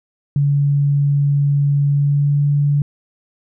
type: tone with pitch glide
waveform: sine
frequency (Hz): 142.5 to 144.16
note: C#3 to D3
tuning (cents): +48 to -32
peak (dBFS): -12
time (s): 0.36-2.82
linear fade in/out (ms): 2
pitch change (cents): +20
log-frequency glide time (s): 1.89-2.42
effects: none